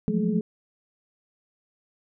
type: tone cluster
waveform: sine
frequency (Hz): 171.4 / 182.1 / 214.4 / 227.9 / 425.3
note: F3 / F#3 / A3 / A#3 / G#4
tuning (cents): -32 / -27 / -45 / -39 / +41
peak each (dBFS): -29 / -27 / -25 / -33 / -31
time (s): 0.08-0.41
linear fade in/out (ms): 0
effects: none